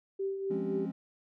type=tone with tremolo; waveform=sine; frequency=389.5 Hz; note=G4; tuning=11 cents flat; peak=-29 dBFS; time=0.19-0.86 s; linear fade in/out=10 ms; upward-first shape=triangle; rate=3.9 Hz; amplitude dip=55%
type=chord; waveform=triangle; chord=Db major seventh; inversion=first; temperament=equal; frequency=174.61 / 207.7 / 261.6 / 277.2 Hz; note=F3 / Ab3 / C4 / Db4; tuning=0 / 0 / 0 / 0 cents; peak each=-37 / -36 / -38 / -38 dBFS; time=0.5-0.92 s; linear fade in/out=10 ms
effects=none